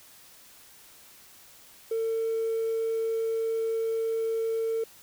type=tone with hard clipping; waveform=sine; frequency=450.8 Hz; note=A4; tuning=42 cents sharp; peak=-26 dBFS; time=1.91-4.84 s; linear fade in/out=5 ms; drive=1 dB; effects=white hiss -53 dBFS RMS until 5.02 s